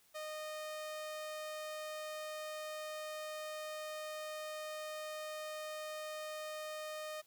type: tone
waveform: sawtooth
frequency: 616 Hz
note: D#5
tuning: 17 cents flat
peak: -38 dBFS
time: 0.14-7.22 s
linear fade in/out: 20 ms
effects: white hiss -69 dBFS RMS until 7.26 s